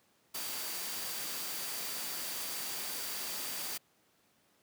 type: tone in noise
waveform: sine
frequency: 4667 Hz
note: D8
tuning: 12 cents flat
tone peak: -47 dBFS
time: 0.34-3.78 s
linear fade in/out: 10 ms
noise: white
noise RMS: -39 dBFS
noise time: 0.34-3.78 s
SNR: -11 dB
effects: pink hiss -70 dBFS RMS until 4.62 s + high-pass 150 Hz 12 dB/octave